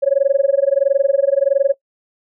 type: tone with amplitude modulation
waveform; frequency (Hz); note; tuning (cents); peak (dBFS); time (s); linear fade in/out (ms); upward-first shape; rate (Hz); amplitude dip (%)
sine; 553; C#5; -4; -7; 0.02-1.74; 20; sine; 21.5; 100
effects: noise-tail reverb RT60 0.1 s tail -20 dB re dry + tanh soft clip ceiling -3 dBFS